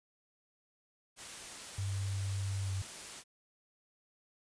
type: noise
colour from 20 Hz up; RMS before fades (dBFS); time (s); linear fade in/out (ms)
white; -46; 1.16-3.24; 50
type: tone with pitch glide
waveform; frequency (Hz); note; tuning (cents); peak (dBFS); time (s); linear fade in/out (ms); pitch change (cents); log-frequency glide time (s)
sine; 98 to 95.93; G2 to G2; 0 to -37; -33; 1.78-2.82; 5; -37; 2.63-2.7
effects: resampled to 22050 Hz